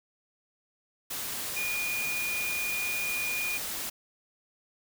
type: tone in noise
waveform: sine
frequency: 2440 Hz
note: D#7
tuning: 34 cents flat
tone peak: -30 dBFS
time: 1.56-3.58 s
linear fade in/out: 10 ms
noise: white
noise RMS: -35 dBFS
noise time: 1.1-3.9 s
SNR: +2 dB
effects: none